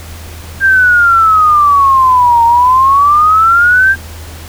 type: exponential two-way sweep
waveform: sine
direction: down then up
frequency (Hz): 1600 to 923 to 1600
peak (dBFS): -4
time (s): 0.6-3.96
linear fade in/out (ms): 50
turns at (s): 2.44
effects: added 81 Hz sine -27 dBFS peak until 4.48 s + pink hiss -32 dBFS RMS until 4.48 s